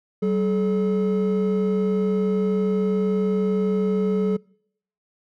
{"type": "tone pair together", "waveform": "triangle", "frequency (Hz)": [191.48, 429.1], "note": ["G3", "A4"], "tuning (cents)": [-40, -43], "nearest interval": "octave + major second", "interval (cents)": 1397, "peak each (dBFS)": [-19, -20], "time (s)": [0.22, 4.37], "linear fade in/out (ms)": 10, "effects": ["noise-tail reverb RT60 0.7 s tail -26 dB re dry", "tanh soft clip ceiling -10 dBFS"]}